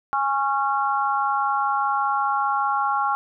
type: harmonic tone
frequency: 274.9 Hz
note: C#4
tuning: 14 cents flat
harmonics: 3 / 4 / 5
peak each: -23 / -24 / -25 dBFS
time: 0.13-3.15 s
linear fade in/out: 0 ms
effects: none